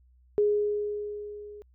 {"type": "tone with level ramp", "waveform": "sine", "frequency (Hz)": 415.5, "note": "G#4", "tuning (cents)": 1, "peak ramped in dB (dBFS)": [-19, -42], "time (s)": [0.38, 1.62], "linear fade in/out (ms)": 0, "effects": ["added 62 Hz sine -57 dBFS peak until 1.74 s"]}